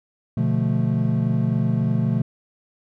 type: chord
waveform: triangle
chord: B half-diminished seventh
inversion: none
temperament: equal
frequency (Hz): 123.47 / 146.83 / 174.61 / 220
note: B2 / D3 / F3 / A3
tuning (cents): 0 / 0 / 0 / 0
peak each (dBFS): -20 / -23 / -23 / -22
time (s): 0.37-2.22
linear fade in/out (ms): 5
effects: none